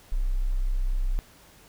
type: tone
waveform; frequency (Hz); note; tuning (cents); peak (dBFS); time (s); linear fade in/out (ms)
sine; 32.1; C1; -32; -22; 0.12-1.19; 0
effects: pink hiss -54 dBFS RMS until 1.68 s